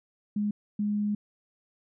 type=tone bursts at uneven times; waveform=sine; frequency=207.7 Hz; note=G#3; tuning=in tune; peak=-25 dBFS; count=2; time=0.36-0.51 / 0.79-1.15 s; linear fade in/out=5 ms; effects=none